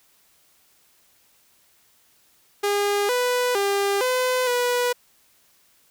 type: tone with pitch steps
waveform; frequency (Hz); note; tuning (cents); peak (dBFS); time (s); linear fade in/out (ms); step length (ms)
sawtooth; 407.2 / 494.7 / 399.8 / 507 / 489.9; G#4 / B4 / G4 / B4 / B4; -34 / +3 / +34 / +45 / -14; -16; 2.63-4.93; 10; 460
effects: white hiss -60 dBFS RMS until 5.9 s